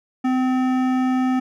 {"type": "tone with hard clipping", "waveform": "triangle", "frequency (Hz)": 256.8, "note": "C4", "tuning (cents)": -32, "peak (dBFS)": -19, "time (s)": [0.24, 1.4], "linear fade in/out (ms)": 10, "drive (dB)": 18, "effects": []}